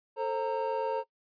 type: tone cluster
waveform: triangle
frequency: 442.1 / 530 / 923 Hz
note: A4 / C5 / A#5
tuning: +8 / +22 / -17 cents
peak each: -31 dBFS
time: 0.16-1.04 s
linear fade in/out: 50 ms
effects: noise-tail reverb RT60 0.1 s tail -20 dB re dry + resampled to 11025 Hz